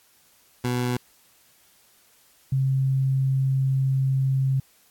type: tone pair in turn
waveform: 20% pulse / sine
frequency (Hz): 123.47 / 133.72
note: B2 / C3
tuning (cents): 0 / +38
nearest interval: minor second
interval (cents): 138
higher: second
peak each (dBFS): -18 / -19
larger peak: first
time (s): 0.64-0.97 / 2.52-4.6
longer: second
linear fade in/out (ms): 5
effects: white hiss -59 dBFS RMS until 4.9 s + AAC 64 kbps